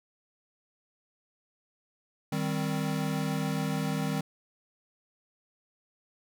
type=chord; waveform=square; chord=C minor; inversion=first; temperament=equal; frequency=155.56 / 196 / 261.6 Hz; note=Eb3 / G3 / C4; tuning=0 / 0 / 0 cents; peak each=-32 / -34 / -35 dBFS; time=2.32-4.21 s; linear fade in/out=5 ms; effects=none